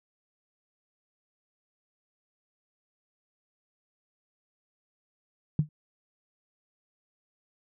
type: tone with exponential decay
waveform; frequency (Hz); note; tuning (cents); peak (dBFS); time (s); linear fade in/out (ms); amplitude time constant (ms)
sine; 151.3; D#3; -48; -16; 5.59-5.69; 2; 20
effects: none